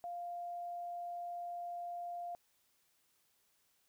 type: tone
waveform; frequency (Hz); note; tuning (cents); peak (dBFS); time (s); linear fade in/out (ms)
sine; 698.5; F5; 0; -40; 0.04-2.35; 0
effects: white hiss -75 dBFS RMS until 3.88 s